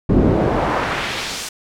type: noise with band-pass filter sweep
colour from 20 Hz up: brown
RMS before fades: -18 dBFS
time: 0.09-1.49 s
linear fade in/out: 5 ms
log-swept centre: 210 to 7500 Hz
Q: 0.97
effects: none